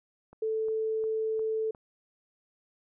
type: click train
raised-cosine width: 1 ms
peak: -37 dBFS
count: 5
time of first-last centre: 0.33-1.748 s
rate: 2.82 Hz
type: tone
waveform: sine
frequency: 440 Hz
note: A4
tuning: in tune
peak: -27 dBFS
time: 0.42-1.71 s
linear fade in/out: 5 ms
effects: none